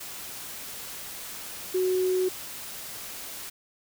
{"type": "tone in noise", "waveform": "sine", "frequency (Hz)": 370, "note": "F#4", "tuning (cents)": 0, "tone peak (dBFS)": -22, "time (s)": [1.74, 2.29], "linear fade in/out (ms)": 10, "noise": "white", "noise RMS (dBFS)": -39, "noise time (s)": [0, 3.5], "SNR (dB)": 14, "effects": []}